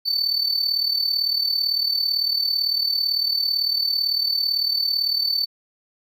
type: tone with amplitude modulation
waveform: triangle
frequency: 4522 Hz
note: C#8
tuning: 34 cents sharp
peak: -15 dBFS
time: 0.05-5.46 s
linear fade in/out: 20 ms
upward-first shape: sine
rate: 37.9 Hz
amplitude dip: 70%
effects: none